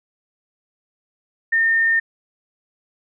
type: tone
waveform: sine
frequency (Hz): 1819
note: A#6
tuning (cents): -43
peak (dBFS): -14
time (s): 1.52-2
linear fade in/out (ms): 10
effects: none